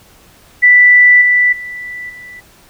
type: tone with level steps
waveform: sine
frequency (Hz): 1975.5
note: B6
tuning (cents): 0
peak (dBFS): -3 / -7 / -23 / -30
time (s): 0.62-2.41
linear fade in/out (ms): 20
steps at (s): 1.21 / 1.52 / 2.09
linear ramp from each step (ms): 10
effects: pink hiss -45 dBFS RMS until 2.69 s